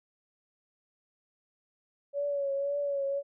sine tone with vibrato, 563 Hz, C#5, 27 cents sharp, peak -28 dBFS, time 2.13-3.23 s, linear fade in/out 50 ms, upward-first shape triangle, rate 1.9 Hz, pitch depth 44 cents each way, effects none

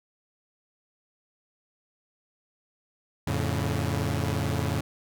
sawtooth chord, F augmented, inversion none, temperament equal with one note detuned, 87.31 / 110 / 141.01 Hz, F2 / A2 / C#3, 0 / 0 / +30 cents, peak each -26 dBFS, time 3.27-4.81 s, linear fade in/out 5 ms, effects none

